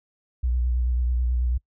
sine tone with vibrato, 61.2 Hz, B1, 15 cents flat, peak -20 dBFS, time 0.43-1.58 s, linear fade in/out 10 ms, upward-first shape sine, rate 9.2 Hz, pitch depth 42 cents each way, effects noise-tail reverb RT60 0.1 s tail -24 dB re dry

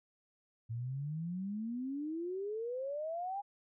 sine exponential sweep, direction up, 111.6 to 820 Hz, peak -36 dBFS, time 0.69-3.42 s, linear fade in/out 20 ms, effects none

